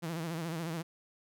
sawtooth tone with vibrato, 164.81 Hz, E3, in tune, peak -31 dBFS, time 0.02-0.83 s, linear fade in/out 20 ms, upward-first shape sine, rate 14 Hz, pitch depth 87 cents each way, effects none

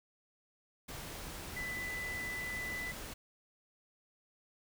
sine tone in noise, 1996 Hz, B6, 18 cents sharp, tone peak -38 dBFS, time 1.56-2.92 s, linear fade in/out 10 ms, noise pink, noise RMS -45 dBFS, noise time 0.88-3.14 s, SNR +4 dB, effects none

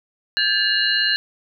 sine tone cluster, 1605 / 1722 / 2852 / 4051 / 4241 Hz, G6 / A6 / F7 / B7 / C8, +40 / -38 / +36 / +43 / +23 cents, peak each -23 dBFS, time 0.37-1.16 s, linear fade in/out 0 ms, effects none

